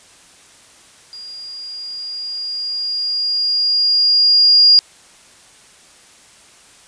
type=tone with level ramp; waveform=sine; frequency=4834 Hz; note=D8; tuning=49 cents sharp; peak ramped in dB=-31 to -5 dBFS; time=1.13-4.79 s; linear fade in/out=0 ms; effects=white hiss -46 dBFS RMS until 6.87 s + resampled to 22050 Hz